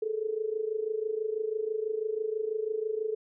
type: tone with amplitude modulation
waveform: sine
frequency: 435.1 Hz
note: A4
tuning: 19 cents flat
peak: -25 dBFS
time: 0.02-3.15 s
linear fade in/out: 5 ms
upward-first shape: sine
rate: 26.1 Hz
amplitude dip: 80%
effects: none